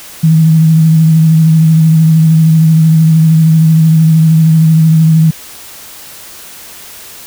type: tone with vibrato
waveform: sine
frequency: 160 Hz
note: D#3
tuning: 49 cents sharp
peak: -3 dBFS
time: 0.23-5.31 s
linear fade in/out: 10 ms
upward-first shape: triangle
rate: 13 Hz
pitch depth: 35 cents each way
effects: white hiss -31 dBFS RMS until 7.26 s